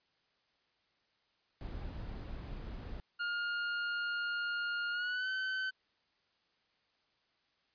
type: noise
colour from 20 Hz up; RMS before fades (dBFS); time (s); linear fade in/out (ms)
brown; -43; 1.61-3; 0
type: tone with pitch glide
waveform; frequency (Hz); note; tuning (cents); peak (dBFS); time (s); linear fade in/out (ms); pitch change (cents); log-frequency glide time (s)
40% pulse; 1417 to 1527.5; F6 to G6; +25 to -45; -33; 3.19-5.71; 20; +130; 4.91-5.29
effects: white hiss -75 dBFS RMS until 7.74 s + resampled to 11025 Hz